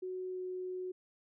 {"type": "tone with pitch glide", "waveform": "sine", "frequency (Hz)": [369.7, 367.6], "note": ["F#4", "F#4"], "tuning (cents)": [-1, -11], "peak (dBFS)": -37, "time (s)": [0.02, 0.92], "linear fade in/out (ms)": 10, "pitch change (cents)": -10, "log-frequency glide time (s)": [0.3, 0.4], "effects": []}